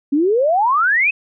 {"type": "exponential sweep", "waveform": "sine", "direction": "up", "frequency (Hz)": [270.5, 2614], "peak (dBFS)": -12, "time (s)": [0.12, 1.11], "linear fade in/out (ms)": 10, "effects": []}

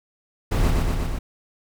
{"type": "noise with echo", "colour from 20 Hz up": "brown", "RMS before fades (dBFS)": -19, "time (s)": [0.51, 0.71], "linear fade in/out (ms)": 10, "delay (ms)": 120, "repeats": 4, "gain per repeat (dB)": -2, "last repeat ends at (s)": 1.19, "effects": []}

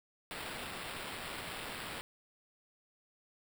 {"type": "noise with sample-and-hold", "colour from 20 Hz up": "violet", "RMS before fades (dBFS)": -43, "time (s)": [0.31, 2.01], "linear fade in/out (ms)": 0, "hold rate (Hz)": 6300, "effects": []}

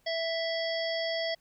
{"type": "harmonic tone", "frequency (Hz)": 660, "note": "E5", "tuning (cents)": 2, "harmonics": [1, 3, 5, 7, 8], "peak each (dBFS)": [-31, -36, -38, -39, -40], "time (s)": [0.06, 1.35], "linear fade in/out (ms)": 10, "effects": ["pink hiss -69 dBFS RMS until 1.4 s"]}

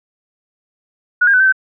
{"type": "tone with pitch steps", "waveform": "sine", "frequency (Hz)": [1461, 1613, 1503, 1552, 1534], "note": ["F#6", "G6", "F#6", "G6", "G6"], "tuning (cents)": [-22, 49, 27, -18, -38], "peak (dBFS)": -8, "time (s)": [1.21, 1.525], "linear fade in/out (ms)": 10, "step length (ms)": 63, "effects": []}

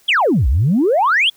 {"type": "exponential two-way sweep", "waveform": "sine", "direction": "down then up", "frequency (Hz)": [3495, 56.1, 3495], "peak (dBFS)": -10, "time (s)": [0.08, 1.3], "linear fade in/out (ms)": 10, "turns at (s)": 0.48, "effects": ["tanh soft clip ceiling -7 dBFS", "white hiss -53 dBFS RMS until 1.36 s"]}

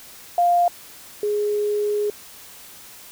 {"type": "tone pair in turn", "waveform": "sine", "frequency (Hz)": [700, 416.2], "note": ["F5", "G#4"], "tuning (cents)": [4, 4], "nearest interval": "major sixth", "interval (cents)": 900, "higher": "first", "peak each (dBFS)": [-14, -19], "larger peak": "first", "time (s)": [[0.38, 0.68], [1.23, 2.1]], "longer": "second", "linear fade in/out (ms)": 2, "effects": ["white hiss -43 dBFS RMS until 3.11 s"]}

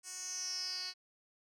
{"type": "tone with band-pass filter sweep", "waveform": "10% pulse", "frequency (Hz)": 368.1, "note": "F#4", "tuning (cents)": -9, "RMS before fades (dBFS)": -41, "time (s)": [0.03, 0.94], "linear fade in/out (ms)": 50, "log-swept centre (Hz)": [7600, 4200], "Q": 8.4, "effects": []}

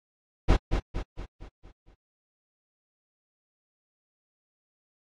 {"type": "noise with echo", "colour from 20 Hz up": "brown", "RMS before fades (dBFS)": -18, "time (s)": [0.48, 0.57], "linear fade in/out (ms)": 20, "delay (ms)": 230, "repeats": 6, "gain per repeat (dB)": -6, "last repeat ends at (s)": 1.95, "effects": ["low-pass 5000 Hz 12 dB/octave", "AAC 32 kbps"]}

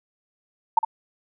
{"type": "tone with echo", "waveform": "sine", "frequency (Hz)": 897, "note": "A5", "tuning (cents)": 33, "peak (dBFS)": -11, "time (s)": [0.77, 0.79], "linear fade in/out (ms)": 5, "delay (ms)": 59, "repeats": 1, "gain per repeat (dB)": -9, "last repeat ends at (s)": 0.849, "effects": []}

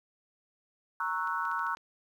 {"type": "chord", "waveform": "sine", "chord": "F# dominant seventh", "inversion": "first", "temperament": "equal with one note detuned", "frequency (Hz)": [932.3, 1103.6, 1318.5, 1480], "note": ["A#5", "C#6", "E6", "F#6"], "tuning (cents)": [0, -8, 0, 0], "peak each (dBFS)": -35, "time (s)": [1, 1.75], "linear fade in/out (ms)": 2}
{"type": "clicks", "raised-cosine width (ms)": 0.2, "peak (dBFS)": -35, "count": 6, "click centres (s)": [1.274, 1.453, 1.515, 1.593, 1.667, 1.771]}
{"effects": ["10-bit"]}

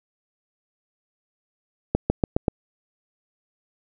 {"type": "accelerating click train", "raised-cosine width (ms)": 2, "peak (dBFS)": -5, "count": 5, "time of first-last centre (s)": [1.95, 2.482], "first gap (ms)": 150, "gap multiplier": 0.92, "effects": []}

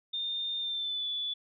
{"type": "tone with pitch glide", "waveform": "sine", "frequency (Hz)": [3624, 3458], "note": ["A#7", "A7"], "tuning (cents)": [-50, -31], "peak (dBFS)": -31, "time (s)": [0.13, 1.34], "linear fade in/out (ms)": 10, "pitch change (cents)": -81, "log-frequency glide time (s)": [0.59, 1.07], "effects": []}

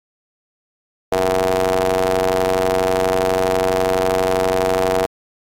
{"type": "ring-modulated tone", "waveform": "sawtooth", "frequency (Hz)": 92.2, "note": "F#2", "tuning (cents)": -6, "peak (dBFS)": -8, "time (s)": [1.12, 5.06], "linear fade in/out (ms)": 0, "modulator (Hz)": 565, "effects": ["AAC 64 kbps"]}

